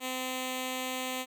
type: tone with notch filter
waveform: 5% pulse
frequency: 256.9 Hz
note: C4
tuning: 32 cents flat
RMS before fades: -35 dBFS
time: 0-1.26 s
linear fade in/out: 50 ms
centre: 1500 Hz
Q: 1.5
effects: none